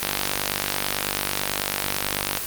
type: click train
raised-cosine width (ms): 0.2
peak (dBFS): -4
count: 116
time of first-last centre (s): 0.03-2.372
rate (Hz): 49.1
effects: white hiss -29 dBFS RMS until 2.46 s + Opus 24 kbps